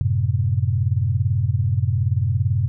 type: chord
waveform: sine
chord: F# diminished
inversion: none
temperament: equal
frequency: 92.5 / 110 / 130.81 Hz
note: F#2 / A2 / C3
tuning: 0 / 0 / 0 cents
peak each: -21 / -21 / -22 dBFS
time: 0.01-2.68 s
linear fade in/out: 0 ms
effects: none